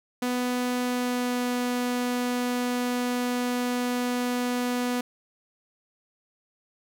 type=tone with pitch glide; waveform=sawtooth; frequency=247.8 to 246.2 Hz; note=B3 to B3; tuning=+6 to -5 cents; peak=-21 dBFS; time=0.22-5.01 s; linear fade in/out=5 ms; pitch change=-11 cents; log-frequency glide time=0.81-1.5 s; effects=none